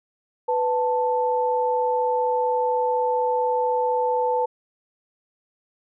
sine tone pair together, 496.8 / 882.1 Hz, B4 / A5, +10 / +4 cents, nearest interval minor seventh, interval 994 cents, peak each -22 dBFS, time 0.48-4.46 s, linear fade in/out 10 ms, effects none

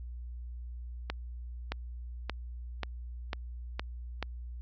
accelerating click train, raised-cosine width 0.3 ms, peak -17 dBFS, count 7, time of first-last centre 1.1-4.227 s, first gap 620 ms, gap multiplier 0.93, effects added 60 Hz sine -39 dBFS peak until 4.61 s + resampled to 16000 Hz

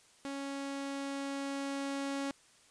sawtooth tone with level ramp, 276.9 Hz, C#4, 2 cents flat, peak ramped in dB -34 to -30 dBFS, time 0.25-2.31 s, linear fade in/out 0 ms, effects white hiss -63 dBFS RMS until 2.7 s + resampled to 22050 Hz

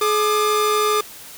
45% pulse tone pair together, 423.9 / 1199 Hz, G#4 / D6, +35 / +36 cents, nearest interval octave + tritone, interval 1801 cents, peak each -19 dBFS, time 0.01-1.01 s, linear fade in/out 5 ms, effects white hiss -39 dBFS RMS until 1.37 s

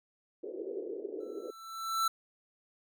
pink band-pass noise, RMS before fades -40 dBFS, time 0.43-1.51 s, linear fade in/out 10 ms, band 340 to 480 Hz, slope 48 dB/octave
square tone with exponential growth, 1332 Hz, E6, 18 cents sharp, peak -26 dBFS, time 1.2-2.08 s, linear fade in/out 5 ms, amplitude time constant 190 ms
effects none

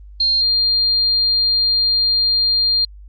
sine tone, 4200 Hz, C8, 6 cents sharp, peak -13 dBFS, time 0.2-2.85 s, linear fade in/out 5 ms, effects added 50 Hz sine -36 dBFS peak until 3.08 s + Opus 24 kbps

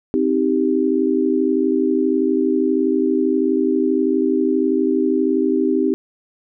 sine chord, C minor, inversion none, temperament just, 261.6 / 314 / 392.4 Hz, C4 / Eb4 / G4, 0 / +16 / +2 cents, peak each -19 dBFS, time 0.14-5.94 s, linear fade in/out 0 ms, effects none

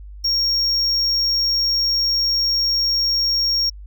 triangle tone, 5560 Hz, F8, 9 cents flat, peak -15 dBFS, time 0.24-3.7 s, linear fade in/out 10 ms, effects added 50 Hz sine -34 dBFS peak until 3.86 s

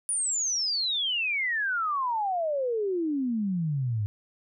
sine exponential sweep, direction down, 9780 to 100 Hz, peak -25 dBFS, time 0.09-4.06 s, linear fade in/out 0 ms, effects none

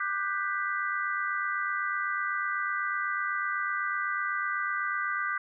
sine chord, G major seventh, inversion second, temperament equal with one note detuned, 1191.1 / 1480 / 1568 / 1975.5 Hz, D6 / F#6 / G6 / B6, +24 / 0 / 0 / 0 cents, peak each -32 / -35 / -33 / -35 dBFS, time 0-5.38 s, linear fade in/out 5 ms, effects none

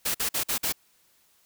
white noise bursts, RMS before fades -27 dBFS, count 5, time 0.05-0.726 s, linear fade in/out 10 ms, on 96 ms, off 49 ms, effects white hiss -64 dBFS RMS until 1.45 s

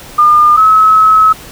sine tone pair in turn, 1209 / 1287.6 Hz, D6 / E6, +50 / -41 cents, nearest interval minor second, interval 109 cents, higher second, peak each -3 dBFS, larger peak neither, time 0.18-0.57 / 0.57-1.33 s, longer second, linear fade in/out 10 ms, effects pink hiss -32 dBFS RMS until 1.51 s

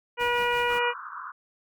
harmonic tone, 482.5 Hz, B4, 40 cents flat, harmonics 1 / 2 / 3 / 4 / 5 / 6, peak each -28 / -27 / -30 / -33 / -31 / -34 dBFS, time 0.17-0.94 s, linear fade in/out 50 ms
pink noise with tremolo, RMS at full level -42 dBFS, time 0.19-0.8 s, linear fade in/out 20 ms, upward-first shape sine, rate 5.8 Hz, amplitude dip 55%
white band-pass noise, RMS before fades -39 dBFS, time 0.7-1.32 s, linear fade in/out 5 ms, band 1000 to 1500 Hz, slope 96 dB/octave
effects none

